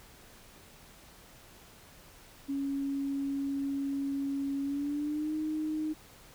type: tone with pitch glide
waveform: sine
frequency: 277.2 to 309.4 Hz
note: C#4 to D#4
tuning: 0 to -10 cents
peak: -30 dBFS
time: 2.48-5.94 s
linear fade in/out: 20 ms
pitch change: +190 cents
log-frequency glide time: 4.62-5.34 s
effects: pink hiss -55 dBFS RMS until 6.34 s